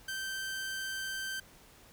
sawtooth tone, 1556 Hz, G6, 13 cents flat, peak -32 dBFS, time 0.08-1.4 s, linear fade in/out 5 ms, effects pink hiss -58 dBFS RMS until 1.92 s

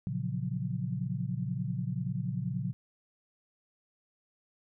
sine chord, Gb major seventh, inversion first, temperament equal, 116.54 / 138.59 / 174.61 / 185 Hz, Bb2 / Db3 / F3 / Gb3, 0 / 0 / 0 / 0 cents, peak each -36 / -35 / -37 / -38 dBFS, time 0.07-2.73 s, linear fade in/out 0 ms, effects none

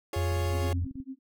30% pulse chord, Db major, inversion first, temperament equal, 349.2 / 415.3 / 554.4 Hz, F4 / Ab4 / Db5, 0 / 0 / 0 cents, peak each -34 dBFS, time 0.13-0.73 s, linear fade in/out 2 ms
sine tone, 87.1 Hz, F2, 4 cents flat, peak -26 dBFS, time 0.16-0.85 s, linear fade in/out 5 ms
click train, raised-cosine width 5 ms, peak -32 dBFS, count 16, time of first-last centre 0.32-1.002 s, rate 22 Hz
sine tone with tremolo, 265.1 Hz, C4, 23 cents sharp, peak -34 dBFS, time 0.51-1.19 s, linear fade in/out 50 ms, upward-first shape sine, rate 8.8 Hz, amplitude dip 100%
effects none

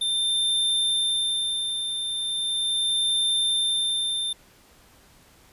square tone with tremolo, 3585 Hz, A7, 32 cents sharp, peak -21 dBFS, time 0.01-4.33 s, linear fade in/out 5 ms, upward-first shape sine, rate 0.38 Hz, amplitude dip 50%, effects pink hiss -55 dBFS RMS until 5.52 s + resampled to 32000 Hz

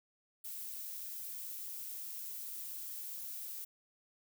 violet noise, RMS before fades -44 dBFS, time 0.44-3.65 s, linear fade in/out 10 ms, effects none

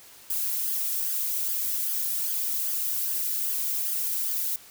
violet noise with flanger, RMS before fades -28 dBFS, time 0.3-4.56 s, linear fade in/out 2 ms, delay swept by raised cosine 0.61 to 2.11 ms, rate 2.5 Hz, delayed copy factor +0.7, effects white hiss -50 dBFS RMS until 4.7 s

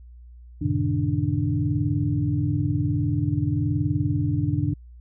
sine tone cluster, 92 / 111.1 / 132 / 152.6 / 295.1 Hz, F#2 / A2 / C3 / D#3 / D4, -9 / +17 / +16 / -33 / +8 cents, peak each -27 dBFS, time 0.61-4.74 s, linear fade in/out 10 ms, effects added 60 Hz sine -42 dBFS peak until 5 s

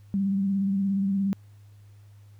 sine tone with vibrato, 196 Hz, G3, in tune, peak -22 dBFS, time 0.14-1.33 s, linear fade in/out 0 ms, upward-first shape sine, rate 17 Hz, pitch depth 35 cents each way, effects added 102 Hz sine -48 dBFS peak until 2.39 s + pink hiss -66 dBFS RMS until 2.39 s

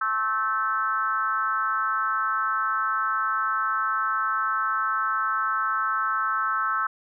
sine tone with frequency modulation, 1311 Hz, E6, 10 cents flat, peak -22 dBFS, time 0.01-6.87 s, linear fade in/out 5 ms, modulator 225 Hz, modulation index 1, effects none

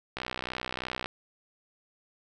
click train, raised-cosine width 0.3 ms, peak -17 dBFS, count 57, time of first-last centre 0.17-1.059 s, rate 63 Hz, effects none

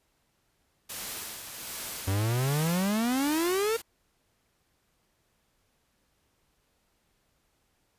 white noise with tremolo, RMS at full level -36 dBFS, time 0.89-3.82 s, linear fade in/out 10 ms, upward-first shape sine, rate 1.3 Hz, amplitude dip 45%
45% pulse exponential sweep, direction up, 93.2 to 466.2 Hz, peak -25 dBFS, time 2.07-3.77 s, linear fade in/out 10 ms
effects pink hiss -72 dBFS RMS until 7.98 s + resampled to 32000 Hz

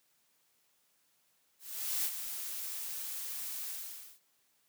blue noise with ADSR envelope, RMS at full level -32 dBFS, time 1.59-4.2 s, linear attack 460 ms, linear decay 47 ms, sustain -8 dB, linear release 520 ms, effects white hiss -73 dBFS RMS until 4.68 s + high-pass 100 Hz 12 dB/octave

